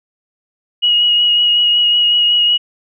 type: tone with vibrato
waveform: sine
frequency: 2895 Hz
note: F#7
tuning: 38 cents flat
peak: -9 dBFS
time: 0.82-2.58 s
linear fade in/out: 20 ms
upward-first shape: sine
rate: 5.4 Hz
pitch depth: 15 cents each way
effects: none